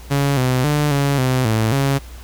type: tone with pitch steps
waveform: sawtooth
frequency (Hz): 140.6 / 127.7 / 148.2 / 140.6 / 128.7 / 110.6 / 137.7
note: C#3 / C3 / D3 / C#3 / C3 / A2 / C#3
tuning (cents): +25 / -42 / +16 / +25 / -28 / +9 / -11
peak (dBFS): -11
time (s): 0.1-1.99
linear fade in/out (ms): 20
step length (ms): 270
effects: added 60 Hz sine -34 dBFS peak until 2.23 s + pink hiss -43 dBFS RMS until 2.23 s